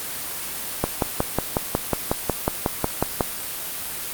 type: click train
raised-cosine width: 1 ms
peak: -4 dBFS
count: 14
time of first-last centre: 0.84-3.208 s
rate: 5.49 Hz
effects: white hiss -30 dBFS RMS until 4.13 s + Opus 32 kbps